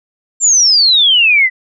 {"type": "exponential sweep", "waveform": "sine", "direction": "down", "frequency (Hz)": [7459, 1967], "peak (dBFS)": -6, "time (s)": [0.4, 1.5], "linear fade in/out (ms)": 50, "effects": []}